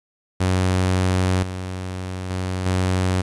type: tone with level steps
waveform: sawtooth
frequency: 92.5 Hz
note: F#2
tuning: in tune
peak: -13 / -23 / -19 / -14 dBFS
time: 0.4-3.22 s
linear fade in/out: 10 ms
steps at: 1.43 / 2.3 / 2.66 s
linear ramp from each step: 2 ms
effects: resampled to 24000 Hz + 9-bit